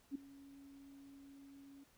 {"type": "tone with ADSR envelope", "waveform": "sine", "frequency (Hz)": 277.2, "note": "C#4", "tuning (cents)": 0, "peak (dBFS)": -36, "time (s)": [0.11, 1.84], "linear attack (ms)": 42, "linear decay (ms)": 6, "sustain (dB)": -19, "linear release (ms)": 8, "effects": ["pink hiss -70 dBFS RMS until 1.97 s"]}